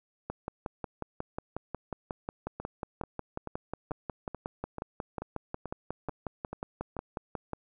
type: two click trains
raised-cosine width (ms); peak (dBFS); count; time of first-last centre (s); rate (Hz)
1; -23 / -20; 11 / 41; 2.6-6.967 / 0.3-7.533; 2.29 / 5.53
effects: none